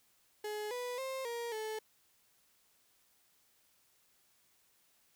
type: tone with pitch steps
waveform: 35% pulse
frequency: 421.9 / 492.7 / 529 / 470.6 / 434.9 Hz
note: G#4 / B4 / C5 / A#4 / A4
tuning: +27 / -4 / +19 / +16 / -20 cents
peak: -36 dBFS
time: 0.44-1.79 s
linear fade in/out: 5 ms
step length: 270 ms
effects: white hiss -71 dBFS RMS until 5.15 s